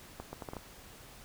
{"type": "accelerating click train", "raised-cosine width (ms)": 1, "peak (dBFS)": -26, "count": 6, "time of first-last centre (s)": [0.2, 0.567], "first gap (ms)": 130, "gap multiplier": 0.71, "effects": ["pink hiss -53 dBFS RMS until 1.24 s"]}